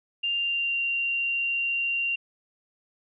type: tone with pitch glide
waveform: sine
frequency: 2794 to 2767 Hz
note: F7 to F7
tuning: 0 to -17 cents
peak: -24 dBFS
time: 0.23-2.16 s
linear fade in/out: 10 ms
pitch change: -17 cents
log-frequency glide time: 0.35-0.8 s
effects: none